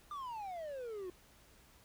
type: exponential sweep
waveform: triangle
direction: down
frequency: 1217 to 352.5 Hz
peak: -39 dBFS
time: 0.11-1.1 s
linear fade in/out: 2 ms
effects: added 60 Hz sine -70 dBFS peak until 1.84 s + pink hiss -64 dBFS RMS until 1.84 s